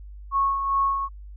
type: tone with tremolo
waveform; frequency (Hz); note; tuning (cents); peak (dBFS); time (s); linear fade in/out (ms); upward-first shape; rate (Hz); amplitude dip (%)
sine; 1100; C#6; -14; -18; 0.31-1.09; 50; sine; 2.5; 50
effects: added 50 Hz sine -38 dBFS peak until 1.36 s

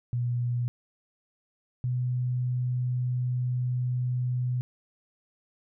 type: tone pair in turn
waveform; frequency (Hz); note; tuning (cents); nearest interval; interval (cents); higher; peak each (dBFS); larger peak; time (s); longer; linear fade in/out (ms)
sine; 121.4 / 124.81; B2 / B2; -29 / +19; unison; 48; second; -25; neither; 0.13-0.68 / 1.84-4.61; second; 0
effects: none

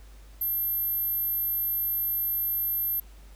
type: tone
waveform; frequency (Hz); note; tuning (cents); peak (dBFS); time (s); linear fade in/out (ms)
sine; 12650; G9; +15; -25; 0.41-3; 5
effects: added 50 Hz sine -46 dBFS peak until 3.35 s + pink hiss -58 dBFS RMS until 3.35 s

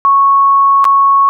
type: tone with dropouts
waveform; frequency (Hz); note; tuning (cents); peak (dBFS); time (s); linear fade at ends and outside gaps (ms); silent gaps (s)
sine; 1105; C#6; -6; -5; 0.05-1.29; 0; 0.843-0.852
effects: none

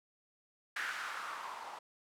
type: noise with low-pass filter sweep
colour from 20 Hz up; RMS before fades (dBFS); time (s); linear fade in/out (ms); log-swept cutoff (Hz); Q
violet; -42; 0.76-1.79; 5; 1700 to 850; 3.8
effects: none

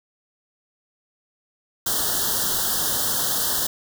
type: band-stop noise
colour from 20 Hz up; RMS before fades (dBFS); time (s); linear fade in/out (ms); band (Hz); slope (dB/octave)
white; -23; 1.86-3.67; 5; 1800 to 3000; 96
effects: none

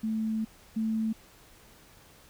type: tone pair in turn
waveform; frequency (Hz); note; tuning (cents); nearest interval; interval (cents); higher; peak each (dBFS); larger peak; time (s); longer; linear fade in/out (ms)
sine; 220 / 221; A3 / A3; 0 / +8; unison; 8; second; -27 / -26; second; 0.03-0.45 / 0.76-1.13; first; 10
effects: pink hiss -56 dBFS RMS until 2.29 s

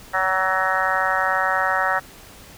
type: harmonic tone with a mistuned harmonic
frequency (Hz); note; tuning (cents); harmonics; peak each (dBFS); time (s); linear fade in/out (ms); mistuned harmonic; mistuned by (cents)
188.4; F#3; +32; 3 / 4 / 5 / 6 / 7 / 8 / 9 / 10; -28 / -25 / -27 / -29 / -24 / -27 / -28 / -25; 0.13-2; 20; 10; -18
effects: pink hiss -44 dBFS RMS until 2.57 s

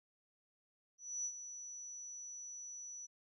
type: tone with ADSR envelope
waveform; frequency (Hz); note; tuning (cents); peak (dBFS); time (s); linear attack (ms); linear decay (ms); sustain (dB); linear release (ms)
sine; 5920; F#8; 0; -36; 0.98-3.07; 270; 65; -10; 21
effects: none

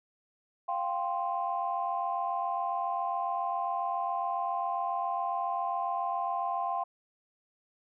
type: chord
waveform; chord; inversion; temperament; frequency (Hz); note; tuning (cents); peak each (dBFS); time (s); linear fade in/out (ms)
sine; F suspended second; none; just; 698.5 / 785.8 / 1047.7; F5 / G5 / C6; 0 / +4 / +2; -33; 0.68-6.84; 10
effects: tanh soft clip ceiling -19 dBFS

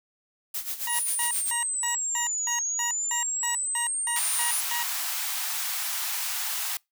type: noise with tremolo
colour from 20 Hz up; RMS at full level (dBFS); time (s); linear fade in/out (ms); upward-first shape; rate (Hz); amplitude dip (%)
blue; -30; 0.54-1.51; 5; sine; 7.5; 75
type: tone bursts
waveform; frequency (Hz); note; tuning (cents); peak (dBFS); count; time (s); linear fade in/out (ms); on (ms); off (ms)
20% pulse; 950; A#5; +33; -24; 13; 0.87-4.83; 2; 120; 200
type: exponential two-way sweep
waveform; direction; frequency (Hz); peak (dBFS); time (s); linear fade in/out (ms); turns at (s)
sine; down then up; 10000 to 6540 to 9800; -26; 0.89-4.61; 10; 2.6
type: high-pass noise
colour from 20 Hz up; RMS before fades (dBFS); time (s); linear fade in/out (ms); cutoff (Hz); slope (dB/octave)
white; -30; 4.16-6.77; 2; 720; 48
effects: noise-tail reverb RT60 0.2 s tail -26 dB re dry

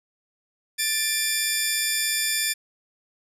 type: tone pair together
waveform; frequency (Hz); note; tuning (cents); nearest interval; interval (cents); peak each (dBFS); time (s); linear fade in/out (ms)
10% pulse; 1760 / 2379; A6 / D7; 0 / +22; perfect fourth; 522; -16; 0.78-2.54; 20
effects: resampled to 32000 Hz

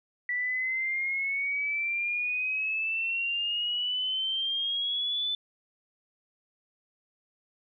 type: exponential sweep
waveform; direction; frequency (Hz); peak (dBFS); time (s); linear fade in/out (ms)
sine; up; 1957 to 3520; -27; 0.29-5.35; 2
effects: none

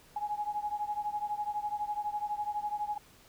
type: beating tone pair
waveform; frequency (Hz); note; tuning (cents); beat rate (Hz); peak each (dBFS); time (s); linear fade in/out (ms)
sine; 830.6 / 842.6; G#5 / G#5; 0 / +25; 12; -34 / -36; 0.16-2.98; 5
effects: pink hiss -59 dBFS RMS until 3.28 s

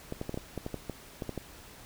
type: clicks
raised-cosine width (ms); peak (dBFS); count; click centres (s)
2; -21; 12; 0.124 / 0.214 / 0.294 / 0.343 / 0.375 / 0.577 / 0.664 / 0.743 / 0.897 / 1.222 / 1.293 / 1.377
effects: pink hiss -51 dBFS RMS until 1.85 s

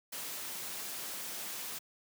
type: noise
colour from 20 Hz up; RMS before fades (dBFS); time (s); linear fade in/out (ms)
white; -41; 0.12-1.79; 10
effects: high-pass 150 Hz 12 dB/octave

